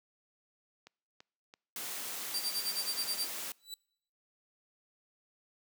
click train, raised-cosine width 0.2 ms, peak -34 dBFS, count 7, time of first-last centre 0.87-2.877 s, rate 2.99 Hz
white noise, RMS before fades -40 dBFS, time 1.76-3.52 s, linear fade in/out 2 ms
sawtooth tone with tremolo, 4699 Hz, D8, in tune, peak -28 dBFS, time 2.34-3.27 s, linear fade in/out 2 ms, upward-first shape sine, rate 9.4 Hz, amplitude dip 95%
sawtooth tone with exponential growth, 3951 Hz, B7, in tune, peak -34 dBFS, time 3.58-3.74 s, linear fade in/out 2 ms, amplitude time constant 33 ms
effects noise-tail reverb RT60 0.7 s tail -26 dB re dry + high-pass 200 Hz 12 dB/octave

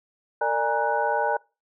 sine tone cluster, 456.7 / 593 / 824 / 941 / 1486 Hz, A#4 / D5 / G#5 / A#5 / F#6, -36 / +17 / -14 / +16 / +7 cents, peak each -29 / -27 / -26 / -27 / -29 dBFS, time 0.41-1.37 s, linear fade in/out 5 ms, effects noise-tail reverb RT60 0.3 s tail -25 dB re dry

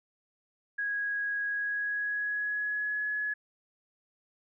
sine tone with pitch glide, 1654 to 1693.6 Hz, G#6 to G#6, -8 to +33 cents, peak -29 dBFS, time 0.78-3.34 s, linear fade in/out 10 ms, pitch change +41 cents, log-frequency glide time 1.45-3.07 s, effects none

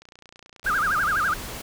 click train, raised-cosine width 0.2 ms, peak -29 dBFS, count 24, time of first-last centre 0.02-0.8 s, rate 29.5 Hz
pink noise, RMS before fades -35 dBFS, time 0.64-1.62 s, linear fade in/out 10 ms
sine tone with vibrato, 1399 Hz, F6, 3 cents sharp, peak -20 dBFS, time 0.66-1.34 s, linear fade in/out 5 ms, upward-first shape sine, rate 12 Hz, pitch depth 270 cents each way
effects none

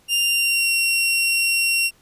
sawtooth tone with pitch glide, 2794 to 2741 Hz, F7 to F7, 0 to -33 cents, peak -14 dBFS, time 0.08-1.91 s, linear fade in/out 50 ms, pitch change -33 cents, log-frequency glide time 0.19-0.71 s, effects pink hiss -57 dBFS RMS until 2.01 s + resampled to 32000 Hz

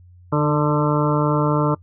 harmonic tone with a mistuned harmonic, 148.7 Hz, D3, 22 cents sharp, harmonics 1 / 2 / 3 / 4 / 6 / 7 / 8 / 9, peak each -19 / -22 / -24 / -25 / -27 / -27 / -28 / -29 dBFS, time 0.32-1.75 s, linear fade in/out 10 ms, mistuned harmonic 2, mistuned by +19 cents, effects noise-tail reverb RT60 0.1 s tail -23 dB re dry + added 89 Hz sine -44 dBFS peak until 1.82 s

